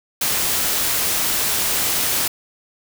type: noise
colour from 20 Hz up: white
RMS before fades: -20 dBFS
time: 0.21-2.28 s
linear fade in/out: 5 ms
effects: none